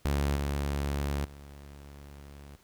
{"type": "tone with level steps", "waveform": "sawtooth", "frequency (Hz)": 71, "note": "C#2", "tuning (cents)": 42, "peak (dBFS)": [-22, -25, -42], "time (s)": [0.05, 2.56], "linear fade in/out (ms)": 0, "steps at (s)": [0.36, 1.25], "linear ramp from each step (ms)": 2, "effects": ["pink hiss -63 dBFS RMS until 2.63 s"]}